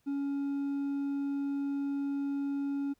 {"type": "tone with hard clipping", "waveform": "triangle", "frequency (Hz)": 280.1, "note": "C#4", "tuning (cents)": 18, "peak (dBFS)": -31, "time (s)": [0.06, 2.94], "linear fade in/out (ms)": 20, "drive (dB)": 5, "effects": ["pink hiss -74 dBFS RMS until 2.99 s"]}